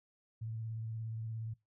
sine tone with vibrato, 112 Hz, A2, 31 cents sharp, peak -38 dBFS, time 0.41-1.54 s, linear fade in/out 10 ms, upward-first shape sine, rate 17 Hz, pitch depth 30 cents each way, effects noise-tail reverb RT60 0.2 s tail -21 dB re dry

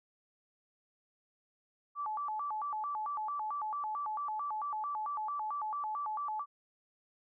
sine tone with vibrato, 999 Hz, B5, 20 cents sharp, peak -34 dBFS, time 1.95-6.46 s, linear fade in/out 50 ms, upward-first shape square, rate 4.5 Hz, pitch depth 260 cents each way, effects none

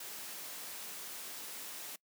white noise, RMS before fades -45 dBFS, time 0-1.96 s, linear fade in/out 5 ms, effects noise-tail reverb RT60 0.1 s tail -23 dB re dry + high-pass 200 Hz 12 dB/octave

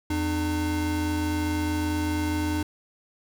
square tone pair together, 84.7 / 302.3 Hz, E2 / D#4, +48 / -50 cents, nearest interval octave + minor seventh, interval 2202 cents, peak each -29 / -27 dBFS, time 0.1-2.63 s, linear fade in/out 5 ms, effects none

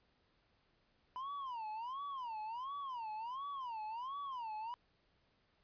triangle tone with vibrato, 987.8 Hz, B5, in tune, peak -39 dBFS, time 1.16-4.74 s, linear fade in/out 0 ms, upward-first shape sine, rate 1.4 Hz, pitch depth 250 cents each way, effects pink hiss -75 dBFS RMS until 5.63 s + resampled to 11025 Hz

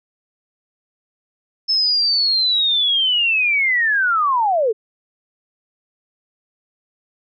sine linear sweep, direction down, 5270 to 408.7 Hz, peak -14 dBFS, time 1.68-4.73 s, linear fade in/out 20 ms, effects none

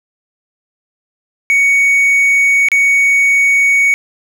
triangle tone with dropouts, 2234 Hz, C#7, 13 cents sharp, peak -6 dBFS, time 1.5-3.94 s, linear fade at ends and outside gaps 0 ms, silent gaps 2.686-2.717 s, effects none

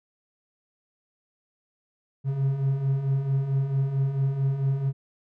triangle beating tone pair, 132.8 / 137.3 Hz, C3 / C#3, +26 / -16 cents, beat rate 4.5 Hz, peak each -28 / -21 dBFS, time 2.24-4.93 s, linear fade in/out 50 ms, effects none

